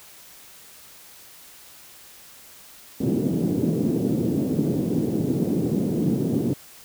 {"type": "band-pass noise", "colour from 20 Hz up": "white", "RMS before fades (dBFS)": -23, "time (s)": [3, 6.54], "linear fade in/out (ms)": 10, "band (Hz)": [130, 340], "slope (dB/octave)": 24, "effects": ["white hiss -47 dBFS RMS until 6.84 s"]}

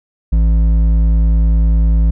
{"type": "tone with hard clipping", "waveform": "sine", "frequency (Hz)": 55, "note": "A1", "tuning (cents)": 0, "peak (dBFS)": -10, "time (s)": [0.32, 2.11], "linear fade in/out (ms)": 10, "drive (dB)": 7, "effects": []}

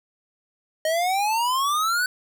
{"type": "exponential sweep", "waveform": "square", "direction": "up", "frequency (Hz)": [620, 1519], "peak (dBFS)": -21, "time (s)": [0.85, 2.06], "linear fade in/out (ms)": 2, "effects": []}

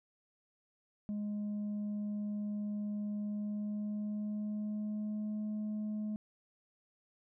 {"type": "tone with pitch glide", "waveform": "sine", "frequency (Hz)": [207.7, 212.3], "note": ["G#3", "G#3"], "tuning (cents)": [0, 38], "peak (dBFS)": -32, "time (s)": [1.09, 6.16], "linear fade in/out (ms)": 0, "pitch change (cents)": 38, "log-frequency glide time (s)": [3.19, 5.44], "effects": ["tanh soft clip ceiling -34 dBFS"]}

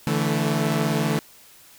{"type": "chord", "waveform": "sawtooth", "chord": "D suspended second", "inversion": "none", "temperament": "equal with one note detuned", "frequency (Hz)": [144.64, 164.81, 220], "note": ["D3", "E3", "A3"], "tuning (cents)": [-26, 0, 0], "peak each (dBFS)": -21, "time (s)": [0.07, 1.19], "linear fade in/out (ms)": 0, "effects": ["white hiss -50 dBFS RMS until 1.78 s"]}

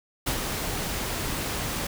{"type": "noise with ADSR envelope", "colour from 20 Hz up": "pink", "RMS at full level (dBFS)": -25, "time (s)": [0.26, 1.87], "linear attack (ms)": 15, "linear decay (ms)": 82, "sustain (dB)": -5, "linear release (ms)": 5, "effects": []}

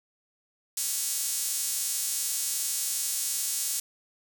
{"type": "tone with high-pass filter", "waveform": "sawtooth", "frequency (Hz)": 277.2, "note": "C#4", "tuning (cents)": 0, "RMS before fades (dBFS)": -30, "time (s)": [0.77, 3.8], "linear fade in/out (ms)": 5, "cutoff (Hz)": 7600, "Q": 1.3, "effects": []}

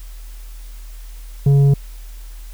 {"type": "tone with tanh clipping", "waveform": "sine", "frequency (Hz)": 140, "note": "C#3", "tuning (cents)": 18, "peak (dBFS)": -10, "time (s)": [1.46, 1.74], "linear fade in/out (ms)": 5, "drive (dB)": 6, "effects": ["added 40 Hz sine -31 dBFS peak until 2.53 s", "white hiss -47 dBFS RMS until 2.53 s"]}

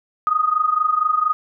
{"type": "tone with amplitude modulation", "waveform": "sine", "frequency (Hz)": 1244.5, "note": "D#6", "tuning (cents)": 0, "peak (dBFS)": -12, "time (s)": [0.27, 1.33], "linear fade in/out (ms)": 0, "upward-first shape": "sine", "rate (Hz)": 24.3, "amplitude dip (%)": 80, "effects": []}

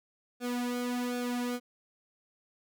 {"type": "tone with flanger", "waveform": "sawtooth", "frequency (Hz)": 245.1, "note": "B3", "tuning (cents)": -13, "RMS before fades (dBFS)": -33, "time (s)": [0.4, 1.6], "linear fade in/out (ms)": 50, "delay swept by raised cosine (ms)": [0.99, 2.99], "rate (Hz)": 1.3, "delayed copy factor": -0.75, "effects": []}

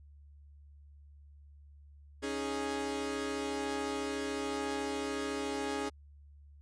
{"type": "chord", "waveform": "sawtooth", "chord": "C# suspended second", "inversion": "none", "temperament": "equal", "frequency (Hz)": [277.2, 311.1, 415.3], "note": ["C#4", "D#4", "G#4"], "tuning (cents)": [0, 0, 0], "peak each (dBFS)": [-34, -38, -33], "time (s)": [2.22, 5.9], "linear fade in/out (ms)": 20, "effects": ["added 72 Hz sine -53 dBFS peak until 6.61 s", "resampled to 22050 Hz"]}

